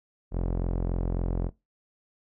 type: tone with low-pass filter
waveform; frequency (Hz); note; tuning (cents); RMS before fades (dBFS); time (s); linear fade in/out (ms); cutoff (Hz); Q
sawtooth; 43.65; F1; 0; -28; 0.31-1.51; 50; 620; 0.88
effects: noise-tail reverb RT60 0.2 s tail -19 dB re dry